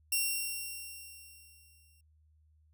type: tone with exponential decay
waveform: 5% pulse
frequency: 2743 Hz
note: F7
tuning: 32 cents flat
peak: -18 dBFS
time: 0.12-2.01 s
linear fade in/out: 5 ms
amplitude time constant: 410 ms
effects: added 77 Hz sine -63 dBFS peak until 2.73 s